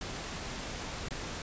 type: noise with dropouts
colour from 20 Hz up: pink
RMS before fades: -39 dBFS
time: 0.01-1.42 s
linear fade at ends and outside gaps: 2 ms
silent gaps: 1.086-1.107 s
effects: resampled to 16000 Hz